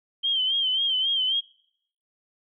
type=tone with vibrato; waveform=sine; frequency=3136 Hz; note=G7; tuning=in tune; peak=-21 dBFS; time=0.23-1.41 s; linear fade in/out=20 ms; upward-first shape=sine; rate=3.7 Hz; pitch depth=71 cents each way; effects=noise-tail reverb RT60 0.7 s tail -25 dB re dry